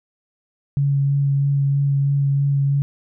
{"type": "tone with vibrato", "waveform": "sine", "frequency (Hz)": 140, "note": "C#3", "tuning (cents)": 18, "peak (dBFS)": -15, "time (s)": [0.77, 2.82], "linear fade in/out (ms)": 0, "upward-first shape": "sine", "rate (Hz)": 3.1, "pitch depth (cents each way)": 12, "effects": []}